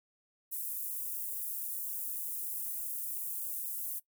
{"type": "high-pass noise", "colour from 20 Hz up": "pink", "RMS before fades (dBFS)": -38, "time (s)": [0.51, 4], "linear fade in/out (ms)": 20, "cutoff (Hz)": 11000, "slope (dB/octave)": 24, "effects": ["noise-tail reverb RT60 0.1 s tail -19 dB re dry"]}